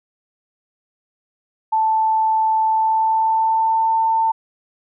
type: tone with pitch glide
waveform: sine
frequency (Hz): 880 to 895.9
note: A5 to A5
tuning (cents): 0 to +31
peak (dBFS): -14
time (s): 1.72-4.32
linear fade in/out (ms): 10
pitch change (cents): +31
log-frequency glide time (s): 2.65-3.94
effects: none